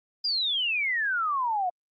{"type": "exponential sweep", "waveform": "sine", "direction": "down", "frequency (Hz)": [4978, 698.5], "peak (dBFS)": -24, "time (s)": [0.24, 1.7], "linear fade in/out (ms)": 10, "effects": ["Opus 32 kbps"]}